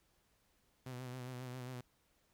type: tone with vibrato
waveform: sawtooth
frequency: 126.3 Hz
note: B2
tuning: 39 cents sharp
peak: -40 dBFS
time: 0.86-1.81 s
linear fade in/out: 5 ms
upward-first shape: sine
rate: 7.4 Hz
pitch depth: 46 cents each way
effects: pink hiss -75 dBFS RMS until 2.33 s